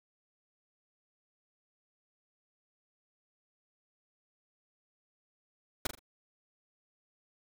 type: noise with echo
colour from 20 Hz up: pink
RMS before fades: -31 dBFS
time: 5.85-5.87 s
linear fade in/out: 5 ms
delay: 41 ms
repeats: 3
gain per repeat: -9 dB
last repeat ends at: 5.993 s
effects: none